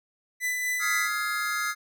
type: tone with tremolo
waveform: 45% pulse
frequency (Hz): 1996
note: B6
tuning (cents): +18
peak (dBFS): -25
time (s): 0.4-1.1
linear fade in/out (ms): 50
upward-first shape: sine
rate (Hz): 4.1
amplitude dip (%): 30
type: chord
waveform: square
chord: F minor seventh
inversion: third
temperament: just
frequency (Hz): 1257.2 / 1396.9 / 1676.3 / 2095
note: Eb6 / F6 / Ab6 / C7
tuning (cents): +18 / 0 / +16 / +2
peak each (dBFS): -33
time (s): 0.79-1.75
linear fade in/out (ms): 50
effects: none